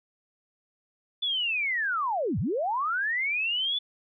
sine linear two-way sweep, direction down then up, 3500 to 77.1 to 3500 Hz, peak -25 dBFS, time 1.22-3.79 s, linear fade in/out 10 ms, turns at 2.39 s, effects none

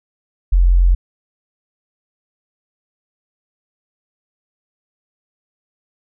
sine tone, 44.12 Hz, F1, 18 cents sharp, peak -8 dBFS, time 0.52-0.95 s, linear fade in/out 10 ms, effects none

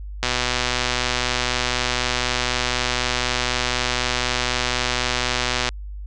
click train, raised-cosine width 0.2 ms, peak -3 dBFS, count 678, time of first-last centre 0.23-5.69 s, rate 124 Hz, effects added 50 Hz sine -30 dBFS peak until 6.06 s + resampled to 24000 Hz

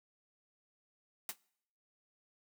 white noise with exponential decay, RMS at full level -34 dBFS, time 1.29-1.36 s, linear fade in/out 2 ms, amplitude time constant 15 ms, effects noise-tail reverb RT60 0.7 s tail -24 dB re dry + high-pass 200 Hz 12 dB/octave

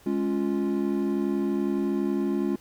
triangle chord, Db major, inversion second, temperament equal, 207.7 / 277.2 / 349.2 Hz, Ab3 / Db4 / F4, 0 / 0 / 0 cents, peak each -26 dBFS, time 0.06-2.56 s, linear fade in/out 5 ms, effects pink hiss -55 dBFS RMS until 2.6 s

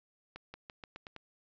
accelerating click train, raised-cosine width 0.3 ms, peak -29 dBFS, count 7, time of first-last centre 0.36-1.163 s, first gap 180 ms, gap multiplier 0.88, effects resampled to 16000 Hz

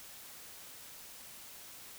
silence, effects white hiss -51 dBFS RMS until 1.98 s

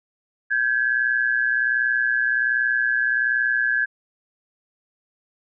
sine tone pair together, 1568 / 1689.3 Hz, G6 / G#6, 0 / +29 cents, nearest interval minor second, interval 129 cents, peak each -21 dBFS, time 0.5-3.86 s, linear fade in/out 20 ms, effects none

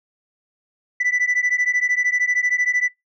sine beating tone pair, 1975.5 / 1988.5 Hz, B6 / B6, 0 / +11 cents, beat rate 13 Hz, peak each -18 dBFS, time 1-2.89 s, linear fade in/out 10 ms, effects noise-tail reverb RT60 0.2 s tail -25 dB re dry + tanh soft clip ceiling -14 dBFS

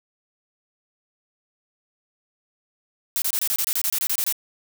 blue noise bursts, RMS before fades -23 dBFS, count 14, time 3.16-4.325 s, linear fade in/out 0 ms, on 60 ms, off 25 ms, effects none

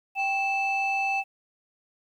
sine tone pair together, 784 / 2637 Hz, G5 / E7, 0 / 0 cents, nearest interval octave + major sixth, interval 2100 cents, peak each -25 dBFS, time 0.15-1.24 s, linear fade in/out 50 ms, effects tanh soft clip ceiling -19 dBFS + 10-bit

